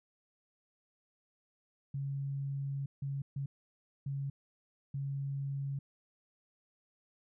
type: tone bursts at uneven times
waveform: sine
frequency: 138.59 Hz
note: C#3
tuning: in tune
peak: -34 dBFS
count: 5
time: 1.94-2.86 / 3.02-3.22 / 3.36-3.46 / 4.06-4.3 / 4.94-5.79 s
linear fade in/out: 5 ms
effects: none

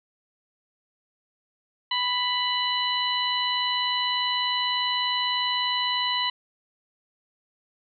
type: harmonic tone with a mistuned harmonic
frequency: 990 Hz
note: B5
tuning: 4 cents sharp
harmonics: 1 / 2 / 3 / 4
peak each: -28 / -31 / -27 / -29 dBFS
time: 1.91-6.3 s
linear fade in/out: 5 ms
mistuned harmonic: 4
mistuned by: +21 cents
effects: none

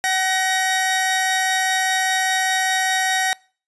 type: tone pair together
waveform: sawtooth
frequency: 755 / 1885 Hz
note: F#5 / A#6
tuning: +35 / +19 cents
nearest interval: octave + major third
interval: 1584 cents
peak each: -17 dBFS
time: 0.04-3.33 s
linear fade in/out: 0 ms
effects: noise-tail reverb RT60 0.4 s tail -25 dB re dry + resampled to 24000 Hz

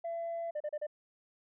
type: tone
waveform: sine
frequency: 673 Hz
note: E5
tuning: 36 cents sharp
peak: -33 dBFS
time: 0.04-0.51 s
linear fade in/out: 10 ms
type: tone bursts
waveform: sine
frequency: 599 Hz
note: D5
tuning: 34 cents sharp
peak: -31 dBFS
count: 4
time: 0.55-0.868 s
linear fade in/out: 10 ms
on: 54 ms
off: 34 ms
effects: tanh soft clip ceiling -32 dBFS

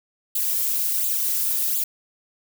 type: noise with flanger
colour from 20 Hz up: violet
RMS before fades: -23 dBFS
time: 0.35-1.84 s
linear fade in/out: 5 ms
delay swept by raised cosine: 0.26 to 3.76 ms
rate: 1.4 Hz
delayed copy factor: +1
effects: none

